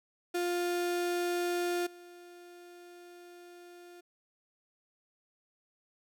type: tone with level steps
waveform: 35% pulse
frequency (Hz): 351.2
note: F4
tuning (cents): +10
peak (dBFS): -28 / -48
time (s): 0.34-4.01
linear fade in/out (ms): 10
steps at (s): 1.86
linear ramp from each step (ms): 10
effects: none